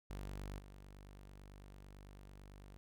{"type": "tone with level steps", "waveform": "sawtooth", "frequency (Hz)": 49, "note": "G1", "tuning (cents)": 0, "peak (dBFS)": [-40, -50], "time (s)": [0.1, 2.77], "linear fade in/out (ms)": 0, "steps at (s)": 0.58, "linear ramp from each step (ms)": 10, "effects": []}